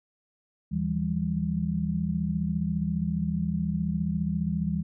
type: tone cluster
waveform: sine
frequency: 78.2 / 164.4 / 179.5 / 198.9 Hz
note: D#2 / E3 / F3 / G3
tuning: +9 / -4 / +48 / +25 cents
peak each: -35 / -28 / -37 / -29 dBFS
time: 0.71-4.83 s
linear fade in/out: 20 ms
effects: none